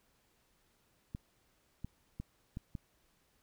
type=clicks; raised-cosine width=5 ms; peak=-28 dBFS; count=5; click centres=1.149 / 1.846 / 2.2 / 2.571 / 2.752 s; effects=pink hiss -73 dBFS RMS until 3.42 s